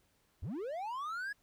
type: linear sweep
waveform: triangle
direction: up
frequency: 55 to 1700 Hz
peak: -35 dBFS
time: 0.42-1.33 s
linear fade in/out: 10 ms
effects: pink hiss -73 dBFS RMS until 1.42 s